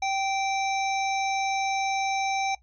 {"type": "harmonic tone", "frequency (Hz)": 779, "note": "G5", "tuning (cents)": -11, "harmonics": [1, 3, 5, 7, 8], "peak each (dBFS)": [-25, -32, -37, -42, -40], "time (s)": [0.02, 2.55], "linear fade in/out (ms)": 5, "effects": ["noise-tail reverb RT60 0.1 s tail -17 dB re dry", "added 60 Hz sine -57 dBFS peak until 2.62 s"]}